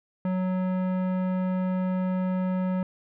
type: tone with tanh clipping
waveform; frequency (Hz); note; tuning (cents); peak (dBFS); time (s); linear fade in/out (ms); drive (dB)
sine; 185; F#3; 0; -26; 0.25-2.83; 2; 16
effects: none